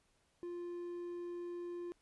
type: tone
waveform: triangle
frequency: 349.2 Hz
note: F4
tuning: in tune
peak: -39 dBFS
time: 0.43-1.92 s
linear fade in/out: 0 ms
effects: pink hiss -75 dBFS RMS until 2.01 s + resampled to 24000 Hz